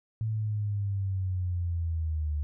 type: linear sweep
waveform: sine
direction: down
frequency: 111.3 to 73.42 Hz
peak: -27 dBFS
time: 0.21-2.43 s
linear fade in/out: 0 ms
effects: none